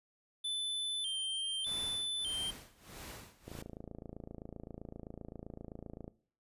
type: tone with vibrato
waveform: square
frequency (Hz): 3325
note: G#7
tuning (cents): +1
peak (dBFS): -35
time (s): 0.44-2.51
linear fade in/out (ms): 10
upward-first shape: square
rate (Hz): 0.83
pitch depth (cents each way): 93
type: noise with tremolo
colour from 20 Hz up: pink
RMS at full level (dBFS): -47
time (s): 1.66-3.62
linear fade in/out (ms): 5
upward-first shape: sine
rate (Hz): 1.6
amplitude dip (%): 90
type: click train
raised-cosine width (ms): 2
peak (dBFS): -32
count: 73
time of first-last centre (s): 3.48-6.079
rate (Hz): 27.7
effects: noise-tail reverb RT60 0.5 s tail -19 dB re dry + resampled to 32000 Hz